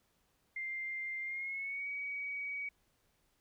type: tone with pitch glide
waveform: sine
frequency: 2098 to 2262 Hz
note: C7 to C#7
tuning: +4 to +34 cents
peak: -37 dBFS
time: 0.56-2.69 s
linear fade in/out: 5 ms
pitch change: +130 cents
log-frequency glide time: 1.23-1.88 s
effects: pink hiss -75 dBFS RMS until 3.4 s